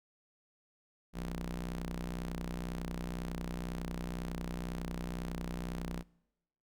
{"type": "ring-modulated tone", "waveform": "sawtooth", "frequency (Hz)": 62, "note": "B1", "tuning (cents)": 7, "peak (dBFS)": -30, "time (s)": [1.13, 6.04], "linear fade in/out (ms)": 50, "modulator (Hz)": 109, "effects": ["noise-tail reverb RT60 0.9 s tail -25 dB re dry"]}